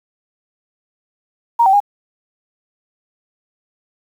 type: tone with pitch steps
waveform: sine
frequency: 936 / 771 / 816 Hz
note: A#5 / G5 / G#5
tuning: +7 / -29 / -31 cents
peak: -8 dBFS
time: 1.59-1.803 s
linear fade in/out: 10 ms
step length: 71 ms
effects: 7-bit